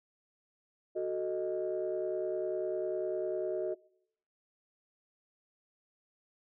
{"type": "chord", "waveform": "sine", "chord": "D# diminished", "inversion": "first", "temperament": "equal", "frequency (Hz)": [370, 440, 622.3], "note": ["F#4", "A4", "D#5"], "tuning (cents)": [0, 0, 0], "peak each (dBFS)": [-33, -38, -35], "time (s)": [0.95, 3.75], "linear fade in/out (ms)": 20, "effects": ["noise-tail reverb RT60 0.7 s tail -23 dB re dry", "tanh soft clip ceiling -24 dBFS"]}